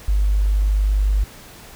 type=tone; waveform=sine; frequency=50.3 Hz; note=G1; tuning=45 cents sharp; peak=-14 dBFS; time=0.08-1.24 s; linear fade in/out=5 ms; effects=pink hiss -42 dBFS RMS until 1.75 s